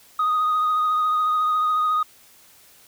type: tone with vibrato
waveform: sine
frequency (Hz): 1244.5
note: D#6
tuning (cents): 0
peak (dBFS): -16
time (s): 0.19-2.03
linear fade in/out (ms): 5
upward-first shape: triangle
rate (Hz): 14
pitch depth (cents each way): 26
effects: tanh soft clip ceiling -16 dBFS + white hiss -52 dBFS RMS until 2.87 s